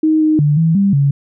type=tone with pitch steps; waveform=sine; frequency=313.2 / 310 / 147.4 / 162.8 / 198.2 / 140.6 Hz; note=D#4 / D#4 / D3 / E3 / G3 / C#3; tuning=+11 / -6 / +7 / -21 / +19 / +25 cents; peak=-9 dBFS; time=0.03-1.11 s; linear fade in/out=5 ms; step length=180 ms; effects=none